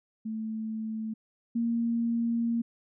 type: tone pair in turn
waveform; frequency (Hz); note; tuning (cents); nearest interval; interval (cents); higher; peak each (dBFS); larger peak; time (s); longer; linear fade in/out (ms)
sine; 220 / 232.7; A3 / A#3; 0 / -3; minor second; 97; second; -31 / -25; second; 0.25-1.14 / 1.55-2.62; second; 10
effects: none